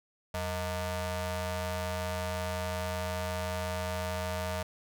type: ring-modulated tone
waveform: sawtooth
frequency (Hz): 273.8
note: C#4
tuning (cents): -21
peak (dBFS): -25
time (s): 0.34-4.63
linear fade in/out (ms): 5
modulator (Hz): 358
effects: none